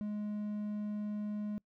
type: tone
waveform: triangle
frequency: 209.2 Hz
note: G#3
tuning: 13 cents sharp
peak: -33 dBFS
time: 0.01-1.58 s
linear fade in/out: 0 ms
effects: noise-tail reverb RT60 0.1 s tail -26 dB re dry